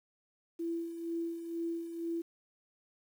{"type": "tone with tremolo", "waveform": "sine", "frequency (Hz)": 334.9, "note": "E4", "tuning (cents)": 27, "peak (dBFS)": -32, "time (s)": [0.59, 2.22], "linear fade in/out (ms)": 10, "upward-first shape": "sine", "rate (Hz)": 2.1, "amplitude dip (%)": 60, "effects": ["10-bit"]}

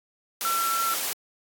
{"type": "tone in noise", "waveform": "sine", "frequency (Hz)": 1349, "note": "E6", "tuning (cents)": 40, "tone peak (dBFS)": -24, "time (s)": [0.45, 0.94], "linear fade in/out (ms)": 0, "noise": "white", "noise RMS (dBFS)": -29, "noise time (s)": [0.41, 1.13], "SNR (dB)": 2, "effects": ["high-pass 300 Hz 12 dB/octave", "AAC 64 kbps"]}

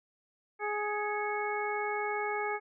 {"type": "harmonic tone with a mistuned harmonic", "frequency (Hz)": 417.1, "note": "G#4", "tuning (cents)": 7, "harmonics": [1, 2, 3, 4, 5], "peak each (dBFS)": [-35, -35, -39, -40, -38], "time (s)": [0.59, 2.6], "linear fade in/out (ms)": 50, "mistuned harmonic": 5, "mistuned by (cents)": 86, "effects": []}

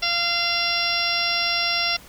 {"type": "harmonic tone", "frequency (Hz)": 690, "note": "F5", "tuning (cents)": -21, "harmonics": [1, 2, 3, 4, 5, 6, 7, 8], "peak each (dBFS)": [-31, -30, -28, -27, -29, -31, -28, -26], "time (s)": [0.02, 1.97], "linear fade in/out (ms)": 10, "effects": ["pink hiss -46 dBFS RMS until 2.08 s"]}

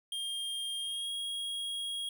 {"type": "tone with pitch glide", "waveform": "square", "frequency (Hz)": [3214, 3285], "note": ["G7", "G#7"], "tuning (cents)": [43, -20], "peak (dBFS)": -35, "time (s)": [0.12, 2.09], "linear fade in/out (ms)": 2, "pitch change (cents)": 37, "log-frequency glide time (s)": [0.79, 1.1], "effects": []}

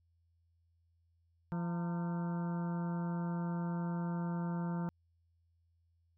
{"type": "harmonic tone with a mistuned harmonic", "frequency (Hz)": 171.4, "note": "F3", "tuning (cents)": -32, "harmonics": [1, 2, 3, 4, 5, 6, 7, 8, 9], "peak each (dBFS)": [-34, -47, -51, -52, -47, -57, -55, -54, -58], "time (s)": [1.52, 4.89], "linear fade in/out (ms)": 0, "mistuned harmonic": 5, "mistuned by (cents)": 95, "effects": ["added 84 Hz sine -70 dBFS peak until 6.17 s"]}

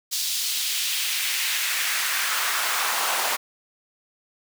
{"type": "noise with high-pass filter sweep", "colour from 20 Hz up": "pink", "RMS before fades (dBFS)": -25, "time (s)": [0.11, 3.37], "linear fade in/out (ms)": 20, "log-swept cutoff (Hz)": [4500, 810], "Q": 1.4, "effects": []}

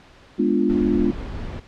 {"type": "chord", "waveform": "sine", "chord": "G# diminished seventh", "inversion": "none", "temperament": "equal", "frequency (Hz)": [207.7, 246.9, 293.7, 349.2], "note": ["G#3", "B3", "D4", "F4"], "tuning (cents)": [0, 0, 0, 0], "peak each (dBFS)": -22, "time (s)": [0.38, 1.12], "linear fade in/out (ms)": 20}
{"type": "noise", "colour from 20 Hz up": "brown", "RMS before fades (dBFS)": -30, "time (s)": [0.69, 1.6], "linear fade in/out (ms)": 10}
{"effects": ["pink hiss -49 dBFS RMS until 1.67 s", "low-pass 4000 Hz 12 dB/octave"]}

